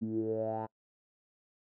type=tone with low-pass filter sweep; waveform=10% pulse; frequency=110 Hz; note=A2; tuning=in tune; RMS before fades=-34 dBFS; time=0.01-0.67 s; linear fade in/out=20 ms; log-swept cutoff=230 to 1000 Hz; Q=8.2; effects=noise-tail reverb RT60 0.1 s tail -26 dB re dry